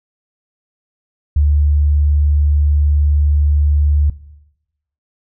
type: tone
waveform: sine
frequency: 73.42 Hz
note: D2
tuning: in tune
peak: -9 dBFS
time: 1.36-4.1 s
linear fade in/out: 5 ms
effects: noise-tail reverb RT60 0.9 s tail -18 dB re dry